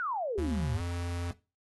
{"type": "exponential sweep", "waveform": "sine", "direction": "down", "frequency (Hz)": [1519, 87.31], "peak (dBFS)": -30, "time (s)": [0, 0.8], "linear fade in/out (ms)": 0}
{"type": "tone with pitch glide", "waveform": "square", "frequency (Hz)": [76.5, 86.87], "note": ["D#2", "F2"], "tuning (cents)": [-29, -9], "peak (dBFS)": -33, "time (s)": [0.38, 1.31], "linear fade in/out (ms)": 0, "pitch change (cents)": 220, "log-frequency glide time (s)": [0.74, 0.81]}
{"effects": ["noise-tail reverb RT60 0.3 s tail -17 dB re dry", "AAC 32 kbps"]}